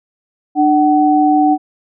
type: tone pair together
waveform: sine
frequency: 299 / 753.4 Hz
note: D4 / F#5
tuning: +31 / +31 cents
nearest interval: octave + major third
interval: 1600 cents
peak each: -11 dBFS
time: 0.55-1.58 s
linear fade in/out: 50 ms
effects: none